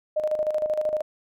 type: tone with tremolo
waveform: sine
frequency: 613 Hz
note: D#5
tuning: 26 cents flat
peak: -20 dBFS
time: 0.16-1.02 s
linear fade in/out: 10 ms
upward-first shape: square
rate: 13 Hz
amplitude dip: 60%
effects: none